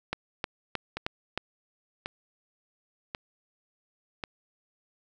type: two click trains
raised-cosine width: 0.3 ms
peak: -17 / -13 dBFS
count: 4 / 5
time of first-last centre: 0.97-4.238 / 0.13-1.376 s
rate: 0.918 / 3.21 Hz
effects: none